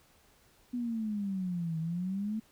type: exponential two-way sweep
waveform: sine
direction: down then up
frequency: 248.5 to 158.9 to 222.8 Hz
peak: -31 dBFS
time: 0.73-2.4 s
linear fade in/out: 10 ms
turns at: 1.79 s
effects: pink hiss -64 dBFS RMS until 2.51 s